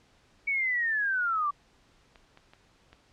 sine linear sweep, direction down, 2263 to 1135 Hz, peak -25 dBFS, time 0.47-1.51 s, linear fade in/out 10 ms
clicks, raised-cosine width 0.3 ms, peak -35 dBFS, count 4, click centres 2.158 / 2.374 / 2.535 / 2.93 s
effects pink hiss -63 dBFS RMS until 3.12 s + low-pass 6000 Hz 12 dB/octave

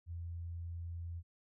sine tone, 85 Hz, F2, 46 cents flat, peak -40 dBFS, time 0.06-1.23 s, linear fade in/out 50 ms, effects none

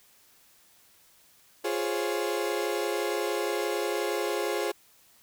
35% pulse chord, Db major seventh, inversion first, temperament equal, 349.2 / 415.3 / 523.3 / 554.4 Hz, F4 / Ab4 / C5 / Db5, 0 / 0 / 0 / 0 cents, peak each -31 / -29 / -33 / -34 dBFS, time 1.64-4.72 s, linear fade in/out 10 ms, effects white hiss -60 dBFS RMS until 5.22 s

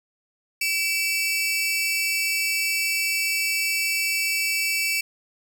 sawtooth tone pair together, 2295 / 2661 Hz, D7 / E7, -40 / +16 cents, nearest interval minor third, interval 256 cents, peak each -21 / -22 dBFS, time 0.61-5.01 s, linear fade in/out 5 ms, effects none

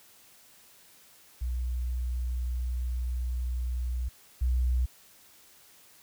sine tone pair in turn, 61.5 / 62.18 Hz, B1 / B1, -7 / +12 cents, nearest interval unison, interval 19 cents, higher second, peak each -28 / -23 dBFS, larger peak second, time 1.41-4.09 / 4.41-4.86 s, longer first, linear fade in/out 10 ms, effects white hiss -57 dBFS RMS until 6.02 s

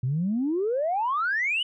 sine exponential sweep, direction up, 120 to 3036 Hz, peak -22 dBFS, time 0.03-1.63 s, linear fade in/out 5 ms, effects tanh soft clip ceiling -18 dBFS

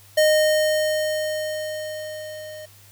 square tone with level ramp, 616 Hz, D#5, 17 cents flat, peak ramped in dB -14 to -36 dBFS, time 0.17-2.66 s, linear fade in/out 10 ms, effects added 100 Hz sine -51 dBFS peak until 2.91 s + white hiss -51 dBFS RMS until 2.91 s

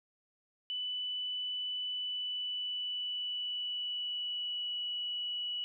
sine tone with pitch glide, 2986 to 2940 Hz, F#7 to F#7, +15 to -12 cents, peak -34 dBFS, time 0.7-5.64 s, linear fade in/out 0 ms, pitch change -27 cents, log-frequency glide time 1.92-4.75 s, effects none

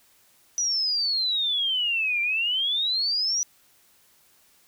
sine exponential two-way sweep, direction down then up, 5920 to 2349 to 5920 Hz, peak -22 dBFS, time 0.58-3.43 s, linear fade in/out 0 ms, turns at 2.21 s, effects white hiss -60 dBFS RMS until 4.67 s

